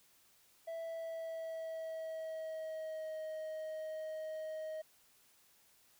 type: tone with pitch glide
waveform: triangle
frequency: 659.3 to 627.7 Hz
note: E5 to D#5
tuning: 0 to +15 cents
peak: -38 dBFS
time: 0.67-4.82 s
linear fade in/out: 10 ms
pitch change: -85 cents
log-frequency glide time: 0.81-3.22 s
effects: white hiss -68 dBFS RMS until 5.99 s